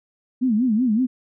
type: tone with vibrato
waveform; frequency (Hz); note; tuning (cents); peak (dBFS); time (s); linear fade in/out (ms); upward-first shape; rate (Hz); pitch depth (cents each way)
sine; 233.1; A#3; 0; -16; 0.41-1.07; 20; sine; 5.3; 200
effects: none